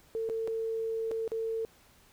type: tone with dropouts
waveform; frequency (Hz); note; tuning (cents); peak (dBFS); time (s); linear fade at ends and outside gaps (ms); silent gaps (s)
sine; 450; A4; +39; -30; 0.15-1.65; 0; 0.29-0.298 / 0.475-0.48 / 1.111-1.115 / 1.278-1.318
effects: pink hiss -61 dBFS RMS until 2.12 s